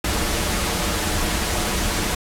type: noise with comb filter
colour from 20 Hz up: pink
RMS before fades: -22 dBFS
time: 0.04-2.15 s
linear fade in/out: 5 ms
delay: 7.6 ms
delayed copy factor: -0.55
effects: low-pass 12000 Hz 12 dB/octave